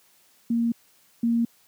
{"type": "tone pair in turn", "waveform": "sine", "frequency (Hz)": [233.1, 233.1], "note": ["A#3", "A#3"], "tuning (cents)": [0, 0], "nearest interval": "unison", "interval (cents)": 0, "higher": "neither", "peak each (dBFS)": [-20, -19], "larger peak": "second", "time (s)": [[0.5, 0.72], [1.23, 1.45]], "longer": "neither", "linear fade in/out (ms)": 5, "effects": ["white hiss -60 dBFS RMS until 1.67 s", "high-pass 100 Hz 12 dB/octave"]}